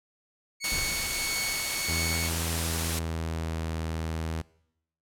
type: tone with tremolo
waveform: 20% pulse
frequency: 2217 Hz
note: C#7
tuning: in tune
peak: -23 dBFS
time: 0.6-2.31 s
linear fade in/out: 50 ms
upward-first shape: triangle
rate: 1.6 Hz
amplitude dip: 40%
type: noise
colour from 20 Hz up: white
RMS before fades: -31 dBFS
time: 0.64-2.99 s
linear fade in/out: 2 ms
type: noise with exponential decay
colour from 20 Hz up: brown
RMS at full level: -33 dBFS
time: 0.72-2.56 s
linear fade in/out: 1 ms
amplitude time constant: 400 ms
type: tone with pitch glide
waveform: sawtooth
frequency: 82.41 to 80.67 Hz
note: E2 to E2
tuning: 0 to -37 cents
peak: -26 dBFS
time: 1.88-4.42 s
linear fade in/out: 10 ms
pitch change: -37 cents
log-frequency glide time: 2.39-3.84 s
effects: noise-tail reverb RT60 0.8 s tail -22 dB re dry + low-pass 12000 Hz 12 dB/octave